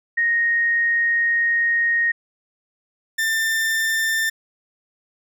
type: tone pair in turn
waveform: sine / 40% pulse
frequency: 1864.7 / 1789.5 Hz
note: A#6 / A6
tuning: 0 / +29 cents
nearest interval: minor second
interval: 71 cents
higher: first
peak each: -16 / -18 dBFS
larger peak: first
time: 0.17-2.12 / 3.18-4.3 s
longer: first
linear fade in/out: 10 ms
effects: none